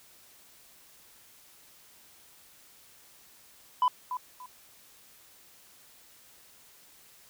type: tone with echo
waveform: sine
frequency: 1000 Hz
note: B5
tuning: 21 cents sharp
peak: -18 dBFS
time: 3.82-3.88 s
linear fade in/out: 2 ms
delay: 290 ms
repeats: 2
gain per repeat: -12 dB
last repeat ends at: 4.46 s
effects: tanh soft clip ceiling -20 dBFS + white hiss -57 dBFS RMS until 7.29 s